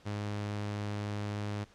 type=tone; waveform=sawtooth; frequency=103.5 Hz; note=G#2; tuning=5 cents flat; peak=-30 dBFS; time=0.05-1.65 s; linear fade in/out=20 ms; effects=pink hiss -61 dBFS RMS until 1.74 s + low-pass 6000 Hz 12 dB/octave